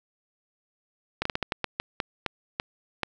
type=slowing click train; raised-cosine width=0.3 ms; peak=-10 dBFS; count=12; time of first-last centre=1.22-3.033 s; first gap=34 ms; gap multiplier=1.29; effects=none